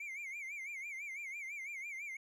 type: tone with vibrato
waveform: triangle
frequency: 2233 Hz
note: C#7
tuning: 12 cents sharp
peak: -40 dBFS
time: 0-2.17 s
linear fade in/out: 5 ms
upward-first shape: sine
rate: 6 Hz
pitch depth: 130 cents each way
effects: none